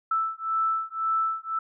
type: beating tone pair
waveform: sine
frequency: 1319 / 1320.9 Hz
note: E6 / E6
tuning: +1 / +3 cents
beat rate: 1.9 Hz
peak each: -27 dBFS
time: 0.11-1.59 s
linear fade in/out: 5 ms
effects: none